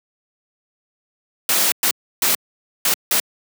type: noise bursts at uneven times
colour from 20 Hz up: white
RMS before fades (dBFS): -17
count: 5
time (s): 1.49-1.72 / 1.83-1.91 / 2.22-2.35 / 2.85-2.94 / 3.11-3.2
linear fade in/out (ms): 2
effects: high-pass 200 Hz 12 dB/octave